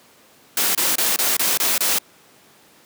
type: noise bursts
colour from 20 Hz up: white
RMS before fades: -19 dBFS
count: 7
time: 0.57-1.986 s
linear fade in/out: 2 ms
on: 180 ms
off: 26 ms
effects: pink hiss -51 dBFS RMS until 2.85 s + high-pass 200 Hz 12 dB/octave